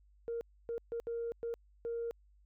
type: tone bursts at uneven times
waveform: sine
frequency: 466.2 Hz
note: A#4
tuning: in tune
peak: -34 dBFS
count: 6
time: 0.28-0.41 / 0.69-0.78 / 0.92-1 / 1.07-1.32 / 1.43-1.54 / 1.85-2.11 s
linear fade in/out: 0 ms
effects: tanh soft clip ceiling -31 dBFS + added 50 Hz sine -62 dBFS peak until 2.45 s